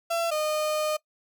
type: tone pair in turn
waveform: 35% pulse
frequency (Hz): 674 / 612.6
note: E5 / D#5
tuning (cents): +38 / -27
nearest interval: major second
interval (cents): 165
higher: first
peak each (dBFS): -23 / -23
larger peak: neither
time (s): 0.1-0.31 / 0.31-0.97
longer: second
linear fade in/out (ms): 10
effects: noise-tail reverb RT60 0.1 s tail -21 dB re dry